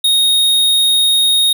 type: tone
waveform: square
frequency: 3729 Hz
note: A#7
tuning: in tune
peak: -10 dBFS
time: 0.04-1.53 s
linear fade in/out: 5 ms
effects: none